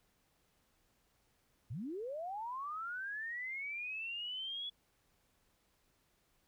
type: linear sweep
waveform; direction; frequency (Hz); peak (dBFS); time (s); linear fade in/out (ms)
sine; up; 92.5 to 3408; -39; 1.7-4.7; 10
effects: pink hiss -75 dBFS RMS until 6.47 s